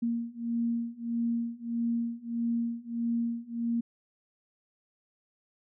sine beating tone pair, 232.8 / 234.4 Hz, A#3 / A#3, -2 / +10 cents, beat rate 1.6 Hz, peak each -32 / -31 dBFS, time 0.02-3.81 s, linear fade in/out 10 ms, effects none

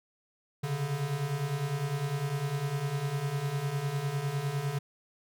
square beating tone pair, 134.7 / 144.6 Hz, C#3 / D3, -49 / -27 cents, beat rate 9.9 Hz, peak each -36 / -32 dBFS, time 0.63-4.79 s, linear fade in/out 10 ms, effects none

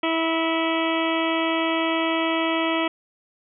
harmonic tone, 326.4 Hz, E4, 17 cents flat, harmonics 1 / 2 / 3 / 4 / 6 / 7 / 8 / 9 / 10, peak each -24 / -27 / -29 / -30 / -32 / -32 / -33 / -34 / -34 dBFS, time 0.03-2.88 s, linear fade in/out 5 ms, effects none

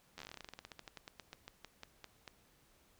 slowing click train, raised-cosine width 0.2 ms, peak -30 dBFS, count 29, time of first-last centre 0.18-2.278 s, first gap 11 ms, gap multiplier 1.12, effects pink hiss -69 dBFS RMS until 2.99 s

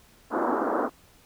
pink band-pass noise, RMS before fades -26 dBFS, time 0.3-0.9 s, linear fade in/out 50 ms, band 240 to 1400 Hz, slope 48 dB/octave, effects pink hiss -57 dBFS RMS until 1.25 s

